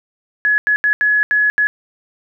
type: tone bursts at uneven times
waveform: sine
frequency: 1693 Hz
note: G#6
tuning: 33 cents sharp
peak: -11 dBFS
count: 6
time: 0.45-0.58 / 0.67-0.76 / 0.84-0.93 / 1.01-1.23 / 1.31-1.5 / 1.58-1.67 s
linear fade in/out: 0 ms
effects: none